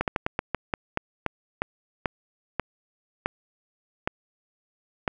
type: slowing click train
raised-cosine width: 0.5 ms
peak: -9 dBFS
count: 15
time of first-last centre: 0.01-5.078 s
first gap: 68 ms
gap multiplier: 1.23
effects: none